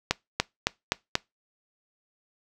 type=accelerating click train; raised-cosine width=0.2 ms; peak=-4 dBFS; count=5; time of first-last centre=0.11-1.154 s; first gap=290 ms; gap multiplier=0.93; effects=noise-tail reverb RT60 0.2 s tail -23 dB re dry